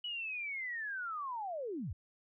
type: linear sweep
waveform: sine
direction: down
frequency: 2960 to 59.6 Hz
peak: -37 dBFS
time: 0.04-1.93 s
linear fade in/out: 5 ms
effects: none